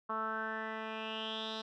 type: tone with low-pass filter sweep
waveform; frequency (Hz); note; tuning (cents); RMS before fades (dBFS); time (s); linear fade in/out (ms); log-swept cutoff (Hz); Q
10% pulse; 220; A3; 0; -39; 0.09-1.62; 10; 1200 to 4200; 6.4
effects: none